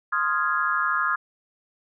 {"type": "chord", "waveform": "sine", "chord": "F minor seventh", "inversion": "second", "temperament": "equal", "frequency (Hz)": [1046.5, 1244.5, 1396.9, 1661.2], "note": ["C6", "Eb6", "F6", "Ab6"], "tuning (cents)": [0, 0, 0, 0], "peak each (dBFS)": [-29, -25, -26, -27], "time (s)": [0.12, 1.16], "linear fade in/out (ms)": 10, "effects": []}